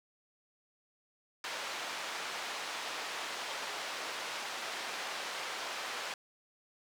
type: band-pass noise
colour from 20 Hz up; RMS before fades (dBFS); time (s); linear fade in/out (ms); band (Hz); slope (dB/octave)
pink; -40; 1.44-6.14; 2; 710 to 5300; 12
effects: none

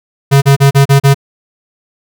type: tone bursts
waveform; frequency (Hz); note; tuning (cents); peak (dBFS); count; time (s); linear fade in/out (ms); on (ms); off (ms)
square; 138.59; C#3; 0; -4; 6; 0.31-1.145; 20; 110; 35
effects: none

